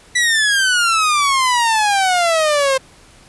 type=exponential sweep; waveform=sawtooth; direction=down; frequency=1980 to 523.3 Hz; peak=-9 dBFS; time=0.15-2.78 s; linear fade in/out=10 ms; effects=pink hiss -46 dBFS RMS until 3.28 s + resampled to 24000 Hz